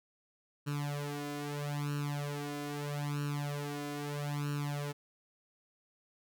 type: tone with flanger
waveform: sawtooth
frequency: 145.2 Hz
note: D3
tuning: 19 cents flat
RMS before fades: -37 dBFS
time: 0.66-4.93 s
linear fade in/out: 20 ms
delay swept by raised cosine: 0.71 to 2.91 ms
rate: 0.78 Hz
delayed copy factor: +0.95
effects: none